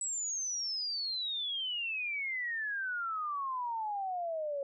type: exponential sweep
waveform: sine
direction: down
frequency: 7902 to 549 Hz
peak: -33 dBFS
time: 0.01-4.63 s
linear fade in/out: 2 ms
effects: none